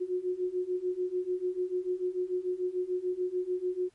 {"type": "beating tone pair", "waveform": "sine", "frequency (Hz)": [359.9, 366.7], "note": ["F#4", "F#4"], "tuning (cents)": [-48, -15], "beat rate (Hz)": 6.8, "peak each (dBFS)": [-33, -31], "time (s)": [0, 3.9], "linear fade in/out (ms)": 20, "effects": ["pink hiss -68 dBFS RMS until 3.94 s", "MP3 48 kbps"]}